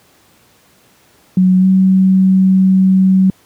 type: tone with pitch glide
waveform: sine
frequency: 185 to 189 Hz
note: F#3 to F#3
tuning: 0 to +37 cents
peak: -6 dBFS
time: 1.37-3.3 s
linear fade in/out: 2 ms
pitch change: +37 cents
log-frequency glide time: 1.59-1.66 s
effects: pink hiss -50 dBFS RMS until 3.45 s + high-pass 100 Hz 12 dB/octave